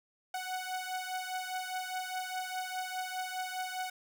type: beating tone pair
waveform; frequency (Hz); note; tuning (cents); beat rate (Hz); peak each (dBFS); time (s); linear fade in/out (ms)
sawtooth; 740 / 744.9; F#5 / F#5; 0 / +11; 4.9; -34 / -36; 0.34-3.9; 5
effects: none